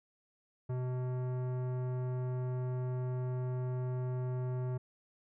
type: tone with tanh clipping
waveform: sine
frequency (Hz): 126.4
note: B2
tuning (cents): +41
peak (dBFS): -35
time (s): 0.69-4.78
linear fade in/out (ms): 10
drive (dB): 16
effects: none